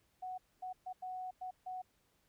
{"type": "tone bursts at uneven times", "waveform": "sine", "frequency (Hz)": 740, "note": "F#5", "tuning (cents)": 0, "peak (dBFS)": -40, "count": 6, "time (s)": [[0.22, 0.38], [0.62, 0.73], [0.86, 0.93], [1.02, 1.31], [1.41, 1.51], [1.66, 1.82]], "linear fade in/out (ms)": 10, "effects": ["pink hiss -75 dBFS RMS until 2.28 s"]}